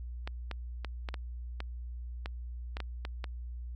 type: clicks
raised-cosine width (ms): 0.3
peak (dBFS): -22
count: 11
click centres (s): 0.275 / 0.513 / 0.847 / 1.088 / 1.142 / 1.604 / 2.259 / 2.769 / 2.803 / 3.051 / 3.242
effects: added 60 Hz sine -38 dBFS peak until 3.75 s